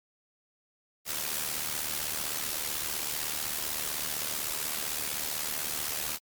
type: noise with amplitude modulation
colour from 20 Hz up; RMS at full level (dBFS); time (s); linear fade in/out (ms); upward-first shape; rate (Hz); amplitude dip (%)
white; -30; 1.05-6.19; 50; sine; 75.8; 65
effects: MP3 96 kbps

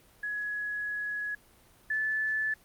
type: tone pair in turn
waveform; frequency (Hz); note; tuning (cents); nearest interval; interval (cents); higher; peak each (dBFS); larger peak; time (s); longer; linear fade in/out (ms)
sine; 1681 / 1740.8; G#6 / A6; +20 / -19; minor second; 61; second; -31 / -27; second; 0.23-1.35 / 1.9-2.54; first; 5
effects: pink hiss -60 dBFS RMS until 2.64 s + Opus 32 kbps

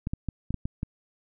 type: clicks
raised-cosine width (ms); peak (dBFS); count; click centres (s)
5; -17; 7; 0.071 / 0.135 / 0.287 / 0.506 / 0.543 / 0.655 / 0.831
effects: none

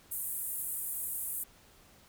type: band-pass noise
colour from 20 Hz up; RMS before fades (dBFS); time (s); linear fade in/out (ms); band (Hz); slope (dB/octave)
white; -37; 0.11-1.44; 10; 8500 to 16000; 48
effects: pink hiss -60 dBFS RMS until 2.08 s

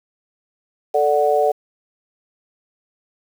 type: chord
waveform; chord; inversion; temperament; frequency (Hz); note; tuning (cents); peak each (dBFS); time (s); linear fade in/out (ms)
sine; D major; second; equal; 440 / 587.3 / 740; A4 / D5 / F#5; 0 / 0 / 0; -18; 0.94-1.52; 10
effects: 7-bit

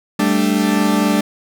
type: chord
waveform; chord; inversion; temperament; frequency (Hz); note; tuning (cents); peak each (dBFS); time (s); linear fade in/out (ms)
40% pulse; G suspended second; none; equal; 196 / 220 / 293.7; G3 / A3 / D4; 0 / 0 / 0; -17; 0.19-1.21; 5
effects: none

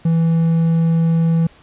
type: tone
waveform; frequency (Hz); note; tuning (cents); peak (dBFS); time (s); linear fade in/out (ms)
triangle; 164.81; E3; 0; -10; 0.05-1.47; 5
effects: pink hiss -48 dBFS RMS until 1.62 s + resampled to 8000 Hz

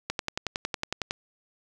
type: click train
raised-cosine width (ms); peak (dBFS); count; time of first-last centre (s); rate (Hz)
0.2; -11; 12; 0.1-1.109; 10.9
effects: none

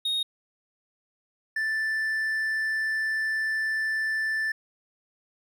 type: tone pair in turn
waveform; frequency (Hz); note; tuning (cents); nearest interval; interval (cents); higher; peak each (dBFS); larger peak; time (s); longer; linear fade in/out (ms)
triangle; 3729 / 1763.4; A#7 / A6; 0 / +3; octave + minor second; 1297; first; -23; neither; 0.05-0.23 / 1.56-4.52; second; 5
effects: none

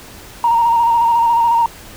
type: tone with vibrato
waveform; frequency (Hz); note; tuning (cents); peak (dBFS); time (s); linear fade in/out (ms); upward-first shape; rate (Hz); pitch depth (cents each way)
sine; 932.3; A#5; 0; -9; 0.44-1.66; 2; square; 14; 26
effects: tanh soft clip ceiling -5 dBFS + pink hiss -37 dBFS RMS until 1.96 s

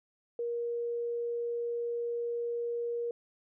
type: tone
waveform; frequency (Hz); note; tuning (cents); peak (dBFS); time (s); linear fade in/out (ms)
sine; 472.6; A#4; +24; -31; 0.39-3.11; 2
effects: none

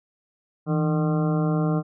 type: harmonic tone with a mistuned harmonic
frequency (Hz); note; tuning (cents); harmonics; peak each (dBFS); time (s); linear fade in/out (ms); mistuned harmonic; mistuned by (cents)
151.9; D#3; -41; 1 / 2 / 3 / 4 / 5 / 7 / 8 / 9; -21 / -27 / -31 / -33 / -35 / -38 / -39 / -40; 0.66-1.83; 50; 1; +110
effects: none

